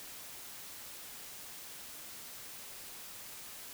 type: silence
effects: white hiss -48 dBFS RMS until 3.73 s